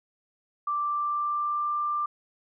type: tone with pitch glide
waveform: sine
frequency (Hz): 1174.7 to 1186.3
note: D6 to D6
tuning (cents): 0 to +17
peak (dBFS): -25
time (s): 0.67-2.06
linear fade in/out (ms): 5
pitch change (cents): +17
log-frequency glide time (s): 0.79-1.74
effects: none